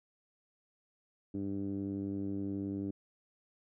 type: tone with low-pass filter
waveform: 10% pulse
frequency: 98.7 Hz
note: G2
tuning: 12 cents sharp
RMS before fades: -37 dBFS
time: 1.34-2.91 s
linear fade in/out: 5 ms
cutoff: 290 Hz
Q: 2.8
effects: none